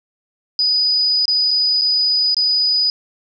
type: tone with dropouts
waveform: sine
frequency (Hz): 4964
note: D#8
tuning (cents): -5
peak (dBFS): -13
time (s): 0.59-2.9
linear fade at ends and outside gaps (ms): 1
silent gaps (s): 1.255-1.28 / 1.508-1.512 / 1.813-1.818 / 2.345-2.367
effects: none